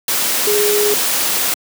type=tone in noise; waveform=sine; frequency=415.3 Hz; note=G#4; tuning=in tune; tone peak=-14 dBFS; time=0.47-0.94 s; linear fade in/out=2 ms; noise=white; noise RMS=-17 dBFS; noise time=0.08-1.54 s; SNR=0 dB; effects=high-pass 200 Hz 12 dB/octave